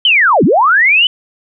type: linear two-way sweep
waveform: sine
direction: down then up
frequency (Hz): 3140 to 138.1 to 3057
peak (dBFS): -6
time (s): 0.05-1.07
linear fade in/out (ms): 2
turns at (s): 0.44
effects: none